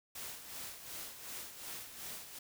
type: noise with tremolo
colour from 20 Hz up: white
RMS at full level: -44 dBFS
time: 0.15-2.39 s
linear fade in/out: 5 ms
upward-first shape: sine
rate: 2.7 Hz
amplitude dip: 60%
effects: none